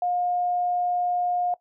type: tone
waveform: sine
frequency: 713 Hz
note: F5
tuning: 36 cents sharp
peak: -22 dBFS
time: 0.02-1.54 s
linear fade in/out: 2 ms
effects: noise-tail reverb RT60 0.1 s tail -18 dB re dry